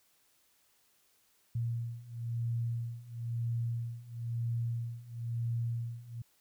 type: beating tone pair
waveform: sine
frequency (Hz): 116.54 / 117.54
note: A#2 / A#2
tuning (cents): 0 / +15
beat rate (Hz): 1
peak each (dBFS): -37 / -35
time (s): 1.55-6.22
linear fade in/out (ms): 5
effects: white hiss -70 dBFS RMS until 6.4 s